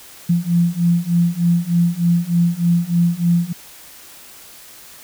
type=beating tone pair; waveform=sine; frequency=170.3 / 173.6 Hz; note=F3 / F3; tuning=-43 / -10 cents; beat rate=3.3 Hz; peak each=-17 / -16 dBFS; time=0.29-3.53 s; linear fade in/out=10 ms; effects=white hiss -41 dBFS RMS until 5.03 s